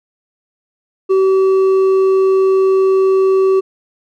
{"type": "tone with hard clipping", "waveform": "sine", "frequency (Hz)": 382.3, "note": "G4", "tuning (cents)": -43, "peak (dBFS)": -10, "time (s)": [1.09, 3.61], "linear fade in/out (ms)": 20, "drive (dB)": 4, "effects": []}